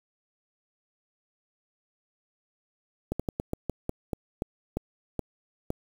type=slowing click train; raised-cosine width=2 ms; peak=-15 dBFS; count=12; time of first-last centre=3.12-5.704 s; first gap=76 ms; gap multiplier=1.21; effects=7-bit